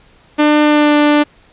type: tone with pitch glide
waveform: sawtooth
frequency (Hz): 299.3 to 295.5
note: D4 to D4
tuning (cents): +33 to +11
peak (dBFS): -4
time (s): 0.38-1.24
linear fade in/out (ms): 20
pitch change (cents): -22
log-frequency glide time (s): 0.65-0.96
effects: pink hiss -48 dBFS RMS until 1.52 s + resampled to 8000 Hz